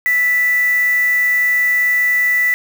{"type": "tone with quantisation", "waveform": "sine", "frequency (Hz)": 1975.5, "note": "B6", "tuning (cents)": 0, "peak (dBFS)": -12, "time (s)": [0.06, 2.54], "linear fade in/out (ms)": 0, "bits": 4, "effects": []}